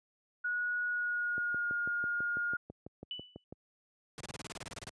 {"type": "tone with pitch glide", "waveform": "sine", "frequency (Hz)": [1457, 1422.9], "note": ["F#6", "F6"], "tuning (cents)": [-27, 32], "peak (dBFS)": -31, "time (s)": [0.44, 2.57], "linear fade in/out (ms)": 10, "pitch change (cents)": -41, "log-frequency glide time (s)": [0.86, 1.71]}
{"type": "click train", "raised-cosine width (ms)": 2, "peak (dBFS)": -31, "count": 14, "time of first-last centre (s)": [1.38, 3.525], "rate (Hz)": 6.06}
{"type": "tone with exponential decay", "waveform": "sine", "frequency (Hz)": 2974, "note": "F#7", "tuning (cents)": 8, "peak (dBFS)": -35, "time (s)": [3.11, 3.44], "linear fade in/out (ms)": 1, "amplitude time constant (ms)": 71}
{"type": "noise bursts", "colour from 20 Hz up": "pink", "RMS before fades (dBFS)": -42, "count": 14, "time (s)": [4.18, 4.893], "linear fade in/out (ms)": 0, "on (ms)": 24, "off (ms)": 29}
{"effects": ["high-pass 80 Hz 12 dB/octave", "resampled to 22050 Hz"]}